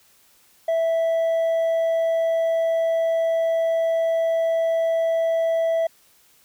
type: tone with hard clipping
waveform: sine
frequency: 658 Hz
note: E5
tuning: 3 cents flat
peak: -19 dBFS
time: 0.68-5.87 s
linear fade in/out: 5 ms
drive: 2 dB
effects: white hiss -57 dBFS RMS until 6.44 s